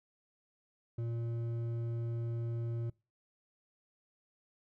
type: tone with hard clipping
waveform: sine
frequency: 116.54 Hz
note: A#2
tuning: in tune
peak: -36 dBFS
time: 0.98-2.9 s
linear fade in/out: 5 ms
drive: 8 dB
effects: noise-tail reverb RT60 0.3 s tail -24 dB re dry